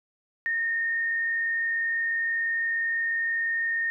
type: tone with frequency modulation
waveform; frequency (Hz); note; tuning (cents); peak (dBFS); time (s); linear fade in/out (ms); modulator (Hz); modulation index
sine; 1837; A#6; -26; -24; 0.46-3.9; 0; 51; 0.37
effects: none